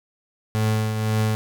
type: tone with tremolo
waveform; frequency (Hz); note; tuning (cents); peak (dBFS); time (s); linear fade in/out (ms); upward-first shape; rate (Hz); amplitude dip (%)
35% pulse; 108.8; A2; -19; -16; 0.55-1.35; 0; triangle; 1.9; 50
effects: none